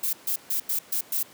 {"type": "noise bursts at uneven times", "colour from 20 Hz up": "violet", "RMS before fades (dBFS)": -26, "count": 6, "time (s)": [[0.03, 0.13], [0.27, 0.36], [0.5, 0.6], [0.69, 0.79], [0.92, 1.01], [1.12, 1.23]], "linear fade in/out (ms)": 5, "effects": ["pink hiss -50 dBFS RMS until 1.33 s", "high-pass 200 Hz 12 dB/octave"]}